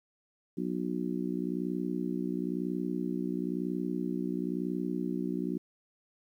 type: harmonic tone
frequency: 61 Hz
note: B1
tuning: 21 cents flat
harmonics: 3 / 4 / 5 / 6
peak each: -35 / -36 / -35 / -38 dBFS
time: 0.57-5.58 s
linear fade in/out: 10 ms
effects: 11-bit